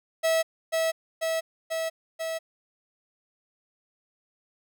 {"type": "tone with echo", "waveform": "45% pulse", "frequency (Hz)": 650, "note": "E5", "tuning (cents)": -24, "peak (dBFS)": -21, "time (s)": [0.23, 0.43], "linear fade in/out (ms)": 20, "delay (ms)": 490, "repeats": 4, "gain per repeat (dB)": -2, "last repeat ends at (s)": 2.39, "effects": []}